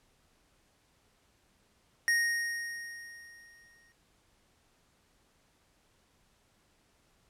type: tone with exponential decay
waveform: square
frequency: 1864.7 Hz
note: A#6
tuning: in tune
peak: -24 dBFS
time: 2.08-3.92 s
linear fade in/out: 0 ms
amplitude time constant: 400 ms
effects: pink hiss -69 dBFS RMS until 7.29 s + low-pass 11000 Hz 12 dB/octave